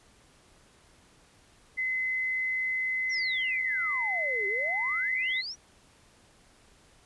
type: tone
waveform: sine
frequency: 2041 Hz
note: C7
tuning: 44 cents flat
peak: -27 dBFS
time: 1.77-5.42 s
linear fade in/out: 20 ms
type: exponential two-way sweep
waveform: sine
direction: down then up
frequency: 5960 to 384.4 to 5960 Hz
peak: -34 dBFS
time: 3.09-5.56 s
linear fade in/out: 50 ms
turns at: 4.47 s
effects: pink hiss -60 dBFS RMS until 7.05 s + resampled to 24000 Hz